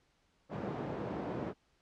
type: band-pass noise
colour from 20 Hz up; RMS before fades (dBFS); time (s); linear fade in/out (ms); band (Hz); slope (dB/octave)
white; -39; 0.49-1.54; 50; 110 to 510; 12
effects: pink hiss -73 dBFS RMS until 1.81 s + low-pass 6000 Hz 12 dB/octave